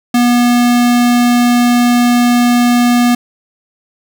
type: tone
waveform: square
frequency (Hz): 242.1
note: B3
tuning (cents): -34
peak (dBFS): -8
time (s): 0.14-3.15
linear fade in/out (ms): 5
effects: none